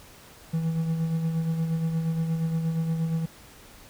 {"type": "tone with tremolo", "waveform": "triangle", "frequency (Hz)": 162.9, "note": "E3", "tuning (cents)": -20, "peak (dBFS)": -20, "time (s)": [0.53, 3.26], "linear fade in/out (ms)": 10, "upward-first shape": "sine", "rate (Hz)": 8.5, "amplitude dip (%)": 45, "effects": ["pink hiss -50 dBFS RMS until 3.89 s"]}